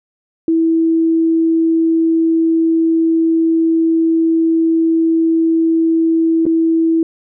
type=tone with dropouts; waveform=sine; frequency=326.9 Hz; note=E4; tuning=14 cents flat; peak=-10 dBFS; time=0.48-7.03 s; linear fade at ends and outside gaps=2 ms; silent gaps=6.455-6.464 s; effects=none